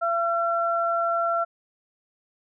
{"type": "tone pair together", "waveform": "sine", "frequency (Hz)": [678, 1356], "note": ["E5", "E6"], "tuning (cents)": [49, 49], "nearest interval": "octave", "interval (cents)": 1200, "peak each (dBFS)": [-24, -24], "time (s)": [0.01, 1.45], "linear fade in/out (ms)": 20, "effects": []}